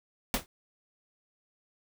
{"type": "noise with exponential decay", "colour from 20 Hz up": "pink", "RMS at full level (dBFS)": -24, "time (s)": [0.34, 0.46], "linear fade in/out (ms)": 1, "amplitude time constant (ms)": 26, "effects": []}